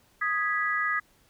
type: chord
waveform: sine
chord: G# minor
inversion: second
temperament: equal with one note detuned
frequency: 1244.5 / 1661.2 / 1964.2 Hz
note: D#6 / G#6 / B6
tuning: 0 / 0 / -10 cents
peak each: -29 dBFS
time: 0.21-1 s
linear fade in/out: 10 ms
effects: pink hiss -63 dBFS RMS until 1.29 s